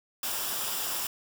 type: noise with comb filter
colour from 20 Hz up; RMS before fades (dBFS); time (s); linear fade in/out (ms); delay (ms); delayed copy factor
white; -32; 0.23-1.07; 2; 0.47; -0.5
effects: none